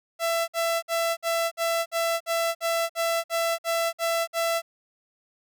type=tone bursts; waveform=sawtooth; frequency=668 Hz; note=E5; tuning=23 cents sharp; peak=-19 dBFS; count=13; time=0.19-4.62 s; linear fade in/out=50 ms; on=290 ms; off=55 ms; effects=none